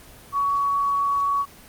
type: tone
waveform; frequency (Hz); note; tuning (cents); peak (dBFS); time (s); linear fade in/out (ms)
sine; 1124; C#6; +24; -19; 0.32-1.46; 50
effects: pink hiss -46 dBFS RMS until 1.68 s + Opus 24 kbps